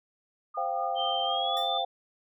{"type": "tone with tremolo", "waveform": "sine", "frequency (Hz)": 1218, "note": "D#6", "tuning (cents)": -37, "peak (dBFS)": -33, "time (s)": [0.54, 1.78], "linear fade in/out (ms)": 10, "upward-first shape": "triangle", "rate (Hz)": 4.2, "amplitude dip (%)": 80}
{"type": "chord", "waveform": "sine", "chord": "C suspended fourth", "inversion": "none", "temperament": "just", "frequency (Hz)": [523.3, 697.7, 784.9], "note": ["C5", "F5", "G5"], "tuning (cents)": [0, -2, 2], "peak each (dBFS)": [-36, -31, -31], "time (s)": [0.57, 1.85], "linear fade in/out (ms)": 5}
{"type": "tone with pitch glide", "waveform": "sine", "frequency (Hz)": [3136, 3540], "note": ["G7", "A7"], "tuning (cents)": [0, 10], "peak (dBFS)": -30, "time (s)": [0.95, 1.85], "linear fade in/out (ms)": 50, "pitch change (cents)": 210, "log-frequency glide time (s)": [1.24, 1.64]}
{"type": "tone with exponential decay", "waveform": "5% pulse", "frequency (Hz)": 1848, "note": "A#6", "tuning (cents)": -16, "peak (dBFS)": -30, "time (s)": [1.57, 1.76], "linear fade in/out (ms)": 0, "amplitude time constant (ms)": 41}
{"effects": []}